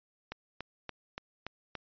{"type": "click train", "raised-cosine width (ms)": 0.3, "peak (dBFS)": -22, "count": 6, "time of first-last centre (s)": [0.32, 1.753], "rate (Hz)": 3.49, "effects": ["resampled to 11025 Hz"]}